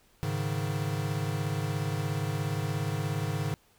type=chord; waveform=square; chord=Ab suspended fourth; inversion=none; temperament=equal with one note detuned; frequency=104.79 / 138.59 / 155.56 Hz; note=Ab2 / Db3 / Eb3; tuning=+16 / 0 / 0 cents; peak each=-34 dBFS; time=0.23-3.54 s; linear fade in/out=0 ms; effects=pink hiss -64 dBFS RMS until 3.78 s